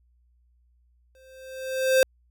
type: tone with exponential growth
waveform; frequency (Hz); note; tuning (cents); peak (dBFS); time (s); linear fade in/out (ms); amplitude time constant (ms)
square; 523.3; C5; 0; -15; 1.15-2.03; 1; 190
effects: added 60 Hz sine -60 dBFS peak until 2.3 s